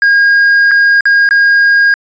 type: tone with dropouts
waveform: triangle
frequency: 1627 Hz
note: G#6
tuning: 36 cents flat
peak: -3 dBFS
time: 0.02-1.94 s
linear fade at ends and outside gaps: 1 ms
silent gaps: 0.711-0.715 / 1.008-1.055 / 1.29-1.309 s
effects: resampled to 16000 Hz